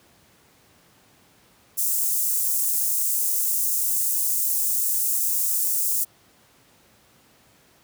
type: high-pass noise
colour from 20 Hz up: white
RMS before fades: -23 dBFS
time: 1.77-6.05 s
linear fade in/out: 20 ms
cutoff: 7200 Hz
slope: 24 dB/octave
effects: pink hiss -57 dBFS RMS until 7.83 s + high-pass 80 Hz 12 dB/octave